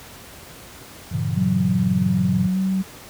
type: chord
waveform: sine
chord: G diminished seventh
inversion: none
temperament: equal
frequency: 98 / 116.54 / 138.59 / 164.81 Hz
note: G2 / Bb2 / Db3 / Fb3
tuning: 0 / 0 / 0 / 0 cents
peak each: -26 dBFS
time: 1.11-2.47 s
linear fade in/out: 10 ms
type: tone with pitch glide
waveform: sine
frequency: 185 to 189.87 Hz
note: F#3 to F#3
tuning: 0 to +45 cents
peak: -18 dBFS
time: 1.36-2.83 s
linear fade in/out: 20 ms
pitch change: +45 cents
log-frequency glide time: 2.52-2.58 s
effects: pink hiss -41 dBFS RMS until 3.09 s + high-pass 60 Hz 12 dB/octave